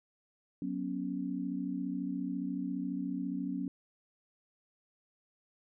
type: chord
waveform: sine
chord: F# suspended fourth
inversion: none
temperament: equal with one note detuned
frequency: 185 / 242.8 / 277.2 Hz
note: F#3 / B3 / C#4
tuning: 0 / -29 / 0 cents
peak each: -38 / -39 / -36 dBFS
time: 0.62-3.68 s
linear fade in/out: 2 ms
effects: none